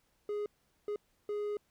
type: tone bursts at uneven times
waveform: triangle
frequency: 415.3 Hz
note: G#4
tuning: in tune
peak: -31 dBFS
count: 3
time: 0.29-0.46 / 0.88-0.96 / 1.29-1.57 s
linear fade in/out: 2 ms
effects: pink hiss -74 dBFS RMS until 1.7 s